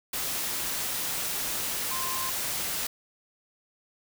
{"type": "tone in noise", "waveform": "sine", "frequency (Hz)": 1046.5, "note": "C6", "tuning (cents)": 0, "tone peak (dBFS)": -34, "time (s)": [1.91, 2.3], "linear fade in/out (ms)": 5, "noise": "white", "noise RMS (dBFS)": -31, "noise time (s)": [0.13, 2.87], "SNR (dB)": -6, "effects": []}